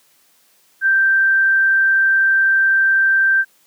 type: tone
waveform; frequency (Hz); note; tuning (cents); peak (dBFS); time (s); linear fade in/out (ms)
sine; 1568; G6; 0; -11; 0.81-3.45; 50
effects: white hiss -56 dBFS RMS until 3.66 s + high-pass 150 Hz 12 dB/octave